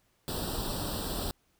pink noise with comb filter, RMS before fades -34 dBFS, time 0.28-1.31 s, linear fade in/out 0 ms, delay 0.23 ms, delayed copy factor +0.9, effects pink hiss -71 dBFS RMS until 1.59 s

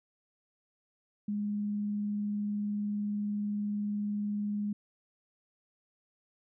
sine tone with vibrato, 206.8 Hz, G#3, 7 cents flat, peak -30 dBFS, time 1.28-4.73 s, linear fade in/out 5 ms, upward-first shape sine, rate 20 Hz, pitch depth 17 cents each way, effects none

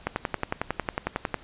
click train, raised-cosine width 0.5 ms, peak -10 dBFS, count 15, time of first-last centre 0.07-1.343 s, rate 11 Hz, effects pink hiss -50 dBFS RMS until 1.43 s + resampled to 8000 Hz

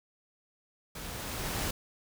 pink noise with level ramp, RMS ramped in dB -42 to -32 dBFS, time 0.95-1.71 s, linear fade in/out 5 ms, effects none

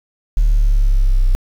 sine linear sweep, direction down, 38.01 to 31.03 Hz, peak -7 dBFS, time 0.37-1.35 s, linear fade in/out 0 ms, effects tanh soft clip ceiling -8 dBFS + 7-bit

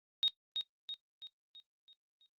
sine tone with echo, 3732 Hz, A#7, 1 cent sharp, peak -26 dBFS, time 0.23-0.28 s, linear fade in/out 0 ms, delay 330 ms, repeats 6, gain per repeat -6 dB, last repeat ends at 2.26 s, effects noise-tail reverb RT60 0.1 s tail -17 dB re dry + Opus 48 kbps

